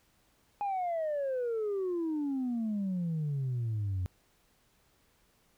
sine exponential sweep, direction down, 830.6 to 88.7 Hz, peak -28 dBFS, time 0.61-4.06 s, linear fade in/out 0 ms, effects tanh soft clip ceiling -28 dBFS + pink hiss -69 dBFS RMS until 5.57 s

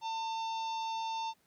harmonic tone, 899 Hz, A5, 37 cents sharp, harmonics 1 / 3 / 4 / 5 / 6 / 7, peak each -34 / -49 / -46 / -52 / -53 / -56 dBFS, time 0.01-1.34 s, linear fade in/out 50 ms, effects pink hiss -71 dBFS RMS until 1.46 s + high-pass 100 Hz 12 dB/octave

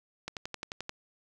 click train, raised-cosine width 0.2 ms, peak -19 dBFS, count 8, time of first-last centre 0.28-0.894 s, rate 11.4 Hz, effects none

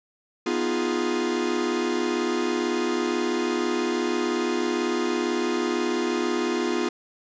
45% pulse chord, F half-diminished seventh, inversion second, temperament equal, 246.9 / 311.1 / 349.2 / 415.3 Hz, Cb4 / Eb4 / F4 / Ab4, 0 / 0 / 0 / 0 cents, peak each -29 / -31 / -26 / -30 dBFS, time 0.46-6.89 s, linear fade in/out 5 ms, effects resampled to 16000 Hz + 9-bit

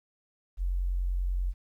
sine tone, 45.11 Hz, F#1, 43 cents flat, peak -26 dBFS, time 0.57-1.54 s, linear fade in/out 50 ms, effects 11-bit

